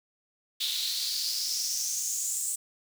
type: noise with high-pass filter sweep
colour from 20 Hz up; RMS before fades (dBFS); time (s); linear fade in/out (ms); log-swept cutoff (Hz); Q
pink; -31; 0.6-2.56; 10; 3600 to 8100; 5.4
effects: none